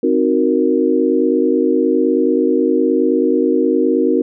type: chord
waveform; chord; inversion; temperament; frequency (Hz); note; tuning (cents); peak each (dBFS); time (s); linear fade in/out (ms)
sine; C half-diminished seventh; none; equal; 261.6 / 311.1 / 370 / 466.2; C4 / Eb4 / Gb4 / Bb4; 0 / 0 / 0 / 0; -17; 0.03-4.22; 5
effects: none